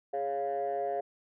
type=chord; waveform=sine; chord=Db major; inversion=second; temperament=equal; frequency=415.3 / 554.4 / 698.5 Hz; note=Ab4 / Db5 / F5; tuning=0 / 0 / 0 cents; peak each=-34 / -34 / -31 dBFS; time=0.13-1.01 s; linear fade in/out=10 ms; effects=tanh soft clip ceiling -25 dBFS